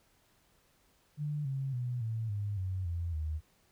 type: tone with pitch steps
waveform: sine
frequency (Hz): 148.3 / 135.21 / 123.27 / 112.39 / 102.47 / 93.42 / 85.18 / 77.66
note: D3 / C#3 / B2 / A2 / G#2 / F#2 / F2 / D#2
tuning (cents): +17 / -43 / -3 / +37 / -23 / +17 / -43 / -3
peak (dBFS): -32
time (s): 1.17-3.41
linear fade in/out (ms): 50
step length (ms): 280
effects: pink hiss -69 dBFS RMS until 3.71 s